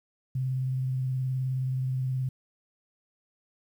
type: tone with vibrato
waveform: sine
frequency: 130 Hz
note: C3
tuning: 11 cents flat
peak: -26 dBFS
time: 0.35-2.29 s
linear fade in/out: 5 ms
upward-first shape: sine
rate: 19 Hz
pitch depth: 26 cents each way
effects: 10-bit